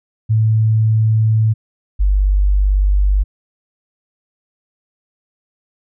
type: tone pair in turn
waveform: sine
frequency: 110 / 49 Hz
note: A2 / G1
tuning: 0 / 0 cents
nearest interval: octave + major second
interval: 1400 cents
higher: first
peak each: -10 dBFS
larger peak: neither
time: 0.29-1.54 / 1.99-3.24 s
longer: neither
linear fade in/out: 20 ms
effects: none